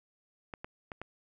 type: clicks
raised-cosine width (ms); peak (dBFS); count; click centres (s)
0.5; -25; 4; 0.538 / 0.645 / 0.918 / 1.016
effects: none